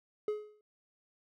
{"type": "tone with exponential decay", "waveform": "triangle", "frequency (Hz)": 422.3, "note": "G#4", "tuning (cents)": 29, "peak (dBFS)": -26, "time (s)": [0.28, 0.61], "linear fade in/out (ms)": 2, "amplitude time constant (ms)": 71, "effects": []}